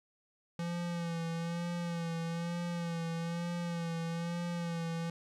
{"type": "tone with vibrato", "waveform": "square", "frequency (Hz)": 169.5, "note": "E3", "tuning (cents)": 49, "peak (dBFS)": -35, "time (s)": [0.59, 5.1], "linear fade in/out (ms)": 2, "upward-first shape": "sine", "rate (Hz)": 1.1, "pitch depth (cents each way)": 38, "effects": ["low-pass 8000 Hz 12 dB/octave", "12-bit"]}